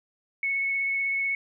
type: tone with vibrato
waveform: sine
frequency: 2205 Hz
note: C#7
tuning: 10 cents flat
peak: -24 dBFS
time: 0.43-1.35 s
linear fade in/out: 2 ms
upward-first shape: sine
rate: 16 Hz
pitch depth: 10 cents each way
effects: none